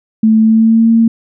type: tone with pitch glide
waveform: sine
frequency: 220 to 227.8 Hz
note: A3 to A#3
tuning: 0 to -40 cents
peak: -5 dBFS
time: 0.23-1.08 s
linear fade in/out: 5 ms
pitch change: +60 cents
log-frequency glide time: 0.4-0.89 s
effects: none